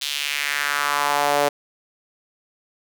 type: tone with high-pass filter sweep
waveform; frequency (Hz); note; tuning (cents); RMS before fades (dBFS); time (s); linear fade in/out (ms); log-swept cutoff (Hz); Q
sawtooth; 144.5; D3; -28; -22; 0.01-1.49; 10; 3600 to 540; 2.3
effects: none